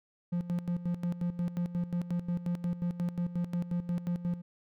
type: tone with tremolo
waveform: triangle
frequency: 174.61 Hz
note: F3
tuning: in tune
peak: -26 dBFS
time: 0.32-4.42 s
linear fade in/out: 10 ms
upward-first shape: square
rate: 5.6 Hz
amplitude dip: 75%
effects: none